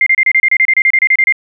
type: tone bursts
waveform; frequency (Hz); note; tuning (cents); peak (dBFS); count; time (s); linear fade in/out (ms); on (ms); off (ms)
sine; 2100; C7; +6; -6; 16; 0.01-1.324; 2; 54; 30
effects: none